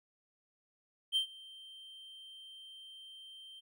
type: tone with ADSR envelope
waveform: triangle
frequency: 3136 Hz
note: G7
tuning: in tune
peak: -25 dBFS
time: 1.12-3.61 s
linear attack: 41 ms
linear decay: 100 ms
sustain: -23 dB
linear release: 23 ms
effects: none